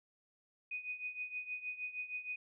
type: tone with tremolo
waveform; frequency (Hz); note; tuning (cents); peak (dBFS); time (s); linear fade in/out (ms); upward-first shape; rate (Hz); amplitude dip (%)
sine; 2489; D#7; 0; -36; 0.71-2.36; 5; triangle; 6.4; 85
effects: none